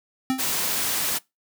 square tone with exponential decay, 261.6 Hz, C4, in tune, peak -18 dBFS, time 0.3-0.51 s, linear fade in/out 0 ms, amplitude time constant 45 ms
white noise, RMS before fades -25 dBFS, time 0.38-1.19 s, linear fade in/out 20 ms
effects noise-tail reverb RT60 0.2 s tail -23 dB re dry + high-pass 100 Hz 12 dB/octave

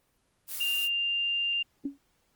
blue noise, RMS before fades -36 dBFS, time 0.47-0.89 s, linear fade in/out 50 ms
sine tone, 2794 Hz, F7, in tune, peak -26 dBFS, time 0.6-1.63 s, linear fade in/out 10 ms
sine tone with exponential decay, 279.6 Hz, C#4, 15 cents sharp, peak -26 dBFS, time 1.85-1.98 s, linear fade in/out 5 ms, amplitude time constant 28 ms
effects pink hiss -71 dBFS RMS until 2.35 s + Opus 24 kbps

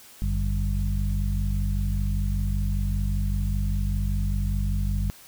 harmonic tone with a mistuned harmonic, 49 Hz, G1, in tune, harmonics 1 / 2 / 3 / 4, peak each -24 / -28 / -34 / -33 dBFS, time 0.22-5.1 s, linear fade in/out 0 ms, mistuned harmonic 2, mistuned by -70 cents, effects white hiss -49 dBFS RMS until 5.27 s

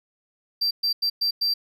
triangle tone bursts at uneven times, 4699 Hz, D8, in tune, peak -19 dBFS, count 5, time 0.61-0.71 / 0.83-0.93 / 1.02-1.1 / 1.21-1.31 / 1.41-1.54 s, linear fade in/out 10 ms, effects none

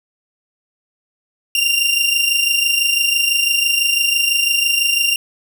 sawtooth tone pair together, 2768 / 2794 Hz, F7 / F7, -16 / 0 cents, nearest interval unison, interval 16 cents, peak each -14 / -13 dBFS, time 1.55-5.16 s, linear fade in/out 2 ms, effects none

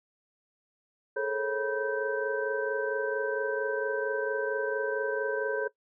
sine tone cluster, 427.7 / 452.1 / 543 / 973 / 1551 Hz, A4 / A4 / C#5 / B5 / G6, -49 / +47 / -36 / -26 / -19 cents, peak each -31 / -36 / -32 / -40 / -34 dBFS, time 1.16-5.68 s, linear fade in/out 10 ms, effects noise-tail reverb RT60 0.1 s tail -19 dB re dry

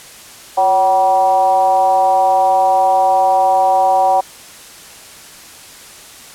sine tone with frequency modulation, 760 Hz, F#5, 46 cents sharp, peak -9 dBFS, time 0.57-4.21 s, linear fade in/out 10 ms, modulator 201 Hz, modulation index 0.81, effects white hiss -37 dBFS RMS until 6.34 s + low-pass 11000 Hz 12 dB/octave

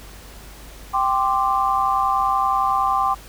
sine chord, G suspended fourth, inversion none, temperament just, 784 / 1045.3 / 1176 Hz, G5 / C6 / D6, 0 / -2 / +2 cents, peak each -21 dBFS, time 0.93-3.15 s, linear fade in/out 20 ms, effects added 50 Hz sine -40 dBFS peak until 3.28 s + pink hiss -43 dBFS RMS until 3.28 s

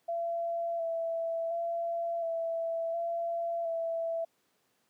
sine tone with vibrato, 670 Hz, E5, 28 cents sharp, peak -30 dBFS, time 0.08-4.25 s, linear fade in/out 10 ms, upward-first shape square, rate 0.7 Hz, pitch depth 19 cents each way, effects pink hiss -73 dBFS RMS until 4.89 s + high-pass 200 Hz 12 dB/octave

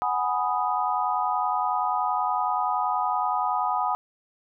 sine chord, G# minor seventh, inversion third, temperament equal, 740 / 830.6 / 987.8 / 1244.5 Hz, F#5 / G#5 / B5 / D#6, 0 / 0 / 0 / 0 cents, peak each -28 dBFS, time 0.02-3.95 s, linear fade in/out 0 ms, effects none

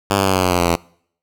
5% pulse tone with pitch steps, 99.5 / 97.28 / 95.12 / 93 / 90.93 / 88.9 / 86.92 / 84.98 Hz, G2 / G2 / F#2 / F#2 / F#2 / F2 / F2 / F2, +26 / -13 / +48 / +9 / -30 / +31 / -8 / -47 cents, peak -3 dBFS, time 0.1-0.756 s, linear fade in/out 5 ms, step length 82 ms, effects noise-tail reverb RT60 0.6 s tail -24 dB re dry

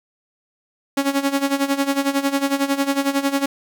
sawtooth tone with tremolo, 277.2 Hz, C#4, in tune, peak -11 dBFS, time 0.97-3.46 s, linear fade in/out 5 ms, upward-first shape sine, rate 11 Hz, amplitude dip 80%, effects 8-bit

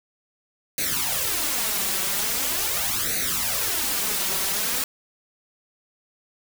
white noise with flanger, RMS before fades -25 dBFS, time 0.78-4.84 s, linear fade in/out 2 ms, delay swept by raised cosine 0.47 to 5.27 ms, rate 0.42 Hz, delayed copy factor +0.8, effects none

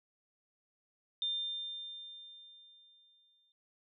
sine tone with exponential decay, 3600 Hz, A7, 39 cents sharp, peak -31 dBFS, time 1.22-3.52 s, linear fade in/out 1 ms, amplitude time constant 500 ms, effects noise-tail reverb RT60 0.1 s tail -25 dB re dry

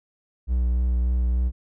triangle tone with vibrato, 61.2 Hz, B1, 15 cents flat, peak -17 dBFS, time 0.47-1.52 s, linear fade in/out 50 ms, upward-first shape triangle, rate 3.4 Hz, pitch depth 26 cents each way, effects none

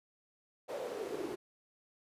brown noise with high-pass filter sweep, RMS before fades -40 dBFS, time 0.68-1.36 s, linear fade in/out 20 ms, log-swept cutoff 560 to 330 Hz, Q 5.8, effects resampled to 32000 Hz

